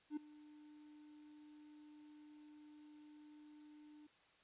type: tone with ADSR envelope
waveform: triangle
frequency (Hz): 300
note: D4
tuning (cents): +37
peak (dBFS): -36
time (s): 0.1-4.07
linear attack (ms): 67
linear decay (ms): 8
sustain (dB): -20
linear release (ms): 6
effects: white hiss -71 dBFS RMS until 4.43 s + resampled to 8000 Hz